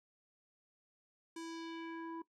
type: tone with low-pass filter sweep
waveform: square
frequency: 329.8 Hz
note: E4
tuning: 1 cent sharp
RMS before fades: -45 dBFS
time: 1.36-2.22 s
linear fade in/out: 5 ms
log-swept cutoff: 8900 to 940 Hz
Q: 1.7
effects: noise-tail reverb RT60 0.1 s tail -17 dB re dry